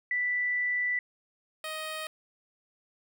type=tone pair in turn; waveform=sine / 10% pulse; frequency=1975.5 / 625.8 Hz; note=B6 / D#5; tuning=0 / +10 cents; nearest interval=octave + minor sixth; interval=1990 cents; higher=first; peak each=-26 / -26 dBFS; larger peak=neither; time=0.11-0.99 / 1.64-2.07 s; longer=first; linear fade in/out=2 ms; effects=none